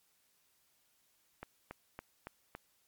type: click train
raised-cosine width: 0.5 ms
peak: -28 dBFS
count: 5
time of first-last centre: 1.43-2.55 s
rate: 3.57 Hz
effects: white hiss -73 dBFS RMS until 2.87 s + MP3 96 kbps